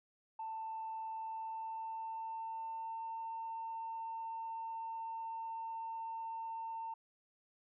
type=tone with pitch glide; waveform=sine; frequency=889 to 904 Hz; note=A5 to A5; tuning=+18 to +47 cents; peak=-39 dBFS; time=0.39-6.94 s; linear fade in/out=5 ms; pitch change=+29 cents; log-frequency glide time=1.11-3.26 s; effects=tanh soft clip ceiling -35 dBFS